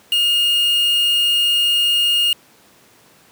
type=tone with quantisation; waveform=triangle; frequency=2845 Hz; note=F7; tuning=31 cents sharp; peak=-12 dBFS; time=0.12-2.33 s; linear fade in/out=2 ms; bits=4; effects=pink hiss -50 dBFS RMS until 3.31 s + high-pass 150 Hz 12 dB/octave